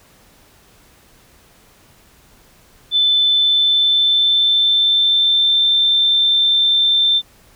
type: tone with pitch glide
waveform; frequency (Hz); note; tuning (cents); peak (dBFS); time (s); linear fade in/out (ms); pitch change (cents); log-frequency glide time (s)
sine; 3520 to 3565; A7 to A7; 0 to +22; -11; 2.91-7.22; 50; +22; 3.25-5.69
effects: pink hiss -50 dBFS RMS until 7.55 s